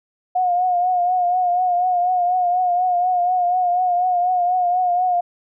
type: tone with vibrato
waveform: sine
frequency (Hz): 720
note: F#5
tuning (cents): -47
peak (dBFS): -15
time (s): 0.35-5.21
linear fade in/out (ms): 10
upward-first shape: triangle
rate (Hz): 4.1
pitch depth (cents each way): 53
effects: none